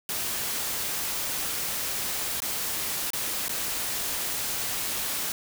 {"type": "noise with dropouts", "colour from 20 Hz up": "white", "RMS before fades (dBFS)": -30, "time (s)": [0.09, 5.32], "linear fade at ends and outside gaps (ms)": 1, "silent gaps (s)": [[2.403, 2.42], [3.104, 3.133], [3.483, 3.493]], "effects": []}